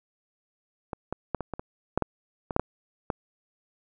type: clicks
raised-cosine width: 1 ms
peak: -18 / -16 / -12 / -17 / -18 / -21 / -9 / -11 / -17 / -7 / -9 / -12 dBFS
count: 12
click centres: 0.932 / 1.126 / 1.347 / 1.407 / 1.537 / 1.595 / 1.976 / 2.023 / 2.508 / 2.564 / 2.596 / 3.102 s
effects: none